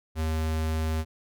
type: tone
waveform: square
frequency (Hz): 79.3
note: D#2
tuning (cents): +33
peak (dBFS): -26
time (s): 0.15-1.05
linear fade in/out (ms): 50
effects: none